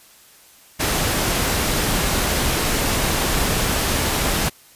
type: noise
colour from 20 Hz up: pink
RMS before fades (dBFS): -20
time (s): 0.79-4.5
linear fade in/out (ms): 20
effects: white hiss -49 dBFS RMS until 4.75 s + resampled to 32000 Hz